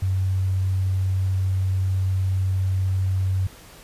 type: tone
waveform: sine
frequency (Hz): 94.4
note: F#2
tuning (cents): +35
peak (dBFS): -19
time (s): 0.02-3.47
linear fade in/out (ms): 5
effects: pink hiss -46 dBFS RMS until 3.83 s + resampled to 32000 Hz